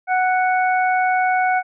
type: harmonic tone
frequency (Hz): 740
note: F#5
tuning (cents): 0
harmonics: 1 / 2 / 3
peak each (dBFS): -16 / -22 / -26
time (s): 0.07-1.63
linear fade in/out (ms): 50
effects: none